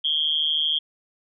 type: tone with amplitude modulation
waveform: sine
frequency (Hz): 3240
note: G#7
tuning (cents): -43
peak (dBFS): -16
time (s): 0.04-0.79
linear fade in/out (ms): 10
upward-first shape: sine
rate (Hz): 153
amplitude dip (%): 90
effects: none